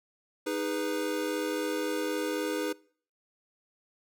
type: chord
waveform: square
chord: G# minor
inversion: second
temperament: equal with one note detuned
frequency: 311.1 / 410.1 / 493.9 Hz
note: D#4 / G#4 / B4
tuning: 0 / -22 / 0 cents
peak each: -34 / -36 / -34 dBFS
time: 0.46-2.73 s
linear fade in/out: 10 ms
effects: noise-tail reverb RT60 0.5 s tail -23 dB re dry